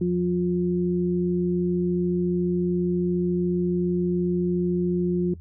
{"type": "tone pair together", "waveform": "sine", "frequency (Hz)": [177.3, 354.6], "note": ["F3", "F4"], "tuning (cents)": [26, 26], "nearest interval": "octave", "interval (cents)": 1200, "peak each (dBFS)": [-22, -24], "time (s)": [0.01, 5.34], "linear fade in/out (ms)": 5, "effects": ["noise-tail reverb RT60 0.1 s tail -19 dB re dry", "added 83 Hz sine -39 dBFS peak until 5.4 s"]}